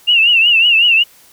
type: tone with vibrato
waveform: sine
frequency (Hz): 2771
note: F7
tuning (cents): -14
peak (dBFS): -7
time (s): 0.07-1.04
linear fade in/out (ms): 20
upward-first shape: triangle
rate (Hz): 5.4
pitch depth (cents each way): 120
effects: white hiss -46 dBFS RMS until 1.32 s